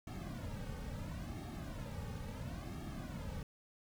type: noise with flanger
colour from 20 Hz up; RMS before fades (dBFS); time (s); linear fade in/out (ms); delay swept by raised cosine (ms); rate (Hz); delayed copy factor
brown; -44; 0.07-3.43; 2; 2 to 3; 0.73; -0.95
effects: none